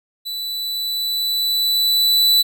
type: tone with level ramp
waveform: 45% pulse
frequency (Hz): 3973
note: B7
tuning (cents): +10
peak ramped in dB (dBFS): -25 to -11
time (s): 0.25-2.43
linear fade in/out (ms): 20
effects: none